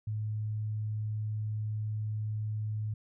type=tone; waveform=sine; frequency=107.3 Hz; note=A2; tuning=43 cents flat; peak=-31 dBFS; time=0.07-2.94 s; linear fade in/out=5 ms; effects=none